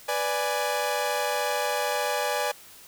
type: chord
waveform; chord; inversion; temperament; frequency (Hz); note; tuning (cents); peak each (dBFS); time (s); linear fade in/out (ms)
sawtooth; G# diminished; first; equal; 493.9 / 587.3 / 830.6; B4 / D5 / G#5; 0 / 0 / 0; -27 / -25 / -25; 0.08-2.52; 10
effects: white hiss -49 dBFS RMS until 2.87 s